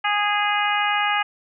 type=harmonic tone; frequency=413 Hz; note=G#4; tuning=10 cents flat; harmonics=2 / 3 / 4 / 5 / 6 / 7; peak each=-23 / -25 / -26 / -27 / -28 / -28 dBFS; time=0.04-1.23 s; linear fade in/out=10 ms; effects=none